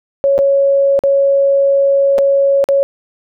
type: tone with dropouts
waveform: sine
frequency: 554 Hz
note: C#5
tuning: 1 cent flat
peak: -8 dBFS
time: 0.24-2.83 s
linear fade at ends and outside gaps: 0 ms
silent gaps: 0.38-0.389 / 0.991-1.037 / 2.182-2.187 / 2.641-2.688 s
effects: none